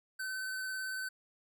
square tone with vibrato, 1526 Hz, G6, 47 cents flat, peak -37 dBFS, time 0.19-1.09 s, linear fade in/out 10 ms, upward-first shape sine, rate 18 Hz, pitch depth 14 cents each way, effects none

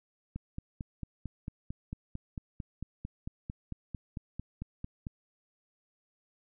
click train, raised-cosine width 5 ms, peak -25 dBFS, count 22, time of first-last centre 0.36-5.069 s, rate 4.46 Hz, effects none

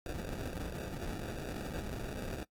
pink noise with sample-and-hold, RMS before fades -40 dBFS, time 0.06-2.43 s, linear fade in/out 2 ms, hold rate 1050 Hz, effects noise-tail reverb RT60 0.1 s tail -19 dB re dry + AAC 64 kbps

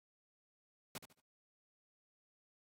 pink noise with echo, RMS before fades -45 dBFS, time 0.95-0.98 s, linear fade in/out 2 ms, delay 74 ms, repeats 3, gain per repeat -10 dB, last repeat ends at 1.202 s, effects high-pass 100 Hz 12 dB/octave + AAC 48 kbps

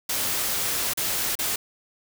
white noise with dropouts, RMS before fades -26 dBFS, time 0.09-1.56 s, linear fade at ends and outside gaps 5 ms, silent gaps 0.936-0.973 / 1.354-1.389 s, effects none

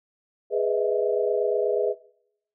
sine chord, E major seventh, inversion first, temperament equal with one note detuned, 415.3 / 493.9 / 622.3 / 650.6 Hz, G#4 / B4 / D#5 / E5, 0 / 0 / 0 / -23 cents, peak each -24 / -25 / -30 / -30 dBFS, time 0.5-1.95 s, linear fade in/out 50 ms, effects noise-tail reverb RT60 0.8 s tail -23 dB re dry

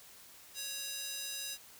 square tone with high-pass filter, 554.4 Hz, C#5, in tune, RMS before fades -41 dBFS, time 0.54-1.58 s, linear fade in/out 50 ms, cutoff 4200 Hz, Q 1, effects white hiss -56 dBFS RMS until 1.79 s

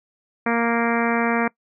harmonic tone, 233.1 Hz, A#3, in tune, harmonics 1 / 2 / 3 / 4 / 5 / 6 / 7 / 8 / 9 / 10, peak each -22 / -25 / -27 / -28 / -29 / -30 / -30 / -31 / -32 / -32 dBFS, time 0.46-1.48 s, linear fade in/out 5 ms, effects noise-tail reverb RT60 0.1 s tail -23 dB re dry

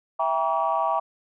sine chord, E diminished seventh, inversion none, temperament just, 659.3 / 791.1 / 949.3 / 1139.2 Hz, E5 / G5 / Bb5 / Db6, 0 / +16 / +31 / +47 cents, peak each -26 dBFS, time 0.19-1 s, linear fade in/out 10 ms, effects tanh soft clip ceiling -12 dBFS

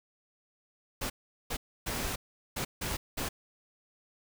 pink noise bursts at uneven times, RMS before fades -34 dBFS, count 6, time 1.01-1.1 / 1.5-1.57 / 1.86-2.16 / 2.56-2.65 / 2.81-2.97 / 3.17-3.29 s, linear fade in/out 10 ms, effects none

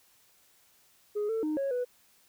sine tone with pitch steps, 416.8 / 446.9 / 307.2 / 550 / 493.8 Hz, G#4 / A4 / D#4 / C#5 / B4, +6 / +27 / -22 / -14 / 0 cents, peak -26 dBFS, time 1.15-1.85 s, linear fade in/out 20 ms, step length 140 ms, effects tanh soft clip ceiling -26 dBFS + white hiss -64 dBFS RMS until 2.28 s

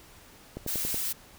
click train, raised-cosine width 2 ms, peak -22 dBFS, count 5, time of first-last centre 0.57-0.944 s, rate 10.7 Hz
blue noise, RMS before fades -31 dBFS, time 0.67-1.13 s, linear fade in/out 10 ms
effects pink hiss -53 dBFS RMS until 1.38 s

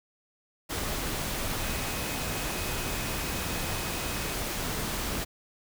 sine tone in noise, 2525 Hz, D#7, 25 cents sharp, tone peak -43 dBFS, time 1.6-4.35 s, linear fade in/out 20 ms, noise pink, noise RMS -32 dBFS, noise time 0.69-5.25 s, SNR -14 dB, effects none

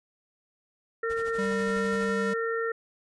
harmonic tone, 456.9 Hz, A#4, 35 cents flat, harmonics 1 / 3 / 4, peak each -28 / -33 / -34 dBFS, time 1.03-2.72 s, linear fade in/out 5 ms
pink noise with tremolo, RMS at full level -44 dBFS, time 1.09-2.11 s, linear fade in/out 20 ms, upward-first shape sine, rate 12 Hz, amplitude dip 80%
square tone with pitch glide, 196 to 197.48 Hz, G3 to G3, 0 to +13 cents, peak -30 dBFS, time 1.38-2.34 s, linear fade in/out 10 ms, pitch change +13 cents, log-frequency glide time 1.64-2.05 s
effects resampled to 22050 Hz

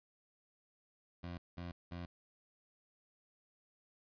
20% pulse tone bursts, 87.2 Hz, F2, 2 cents flat, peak -38 dBFS, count 3, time 1.23-2.06 s, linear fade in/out 10 ms, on 150 ms, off 190 ms, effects resampled to 11025 Hz + 13-bit

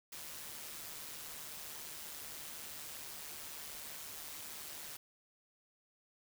white noise with amplitude modulation, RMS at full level -45 dBFS, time 0.12-4.97 s, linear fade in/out 5 ms, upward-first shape sine, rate 151 Hz, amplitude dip 50%, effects none

